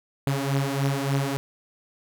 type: beating tone pair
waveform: sawtooth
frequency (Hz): 136.8 / 140.2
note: C#3 / C#3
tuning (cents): -23 / +20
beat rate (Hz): 3.4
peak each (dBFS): -21 / -23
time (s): 0.27-1.37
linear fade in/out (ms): 0
effects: none